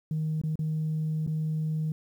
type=tone with dropouts; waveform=sine; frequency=156.3 Hz; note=D#3; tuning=8 cents sharp; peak=-25 dBFS; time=0.11-1.92 s; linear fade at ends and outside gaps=2 ms; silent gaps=0.415-0.436 / 0.556-0.591 / 1.265-1.275 s; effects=tanh soft clip ceiling -23 dBFS + 10-bit